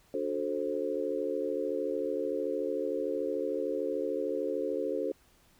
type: chord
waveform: sine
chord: D dominant seventh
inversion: none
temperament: just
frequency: 293.7 / 367.1 / 440.5 / 528.6 Hz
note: D4 / F#4 / A4 / C5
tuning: 0 / -14 / +2 / +18 cents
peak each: -37 / -36 / -34 / -34 dBFS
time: 0.14-5.12 s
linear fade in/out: 2 ms
effects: pink hiss -64 dBFS RMS until 5.59 s